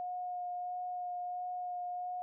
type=tone with vibrato; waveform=sine; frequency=719 Hz; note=F#5; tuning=50 cents flat; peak=-36 dBFS; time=0-2.22 s; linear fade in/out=0 ms; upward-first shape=sine; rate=1.5 Hz; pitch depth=11 cents each way; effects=none